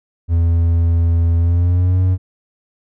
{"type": "tone with pitch glide", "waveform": "triangle", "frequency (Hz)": [84.1, 92.24], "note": ["E2", "F#2"], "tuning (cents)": [35, -5], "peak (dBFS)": -9, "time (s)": [0.28, 2.18], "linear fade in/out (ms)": 50, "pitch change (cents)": 160, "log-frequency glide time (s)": [1.38, 2], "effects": []}